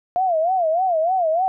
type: tone with vibrato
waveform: sine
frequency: 692 Hz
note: F5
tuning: 16 cents flat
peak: -16 dBFS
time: 0.16-1.48 s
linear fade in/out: 0 ms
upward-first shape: sine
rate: 3.3 Hz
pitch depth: 170 cents each way
effects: none